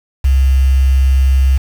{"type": "tone with quantisation", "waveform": "sine", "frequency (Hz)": 66.4, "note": "C2", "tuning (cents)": 26, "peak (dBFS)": -7, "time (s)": [0.24, 1.58], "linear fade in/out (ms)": 10, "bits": 5, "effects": []}